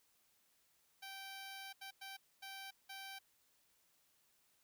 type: tone bursts at uneven times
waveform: 10% pulse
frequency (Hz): 779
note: G5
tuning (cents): -11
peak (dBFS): -40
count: 5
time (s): 1.02-1.73 / 1.81-1.91 / 2.01-2.17 / 2.42-2.71 / 2.89-3.19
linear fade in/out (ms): 10
effects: white hiss -75 dBFS RMS until 4.63 s